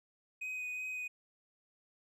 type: tone with vibrato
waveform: triangle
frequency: 2503 Hz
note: D#7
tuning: 10 cents sharp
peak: -36 dBFS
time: 0.41-1.08 s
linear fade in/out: 10 ms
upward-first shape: sine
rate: 2.7 Hz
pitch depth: 11 cents each way
effects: none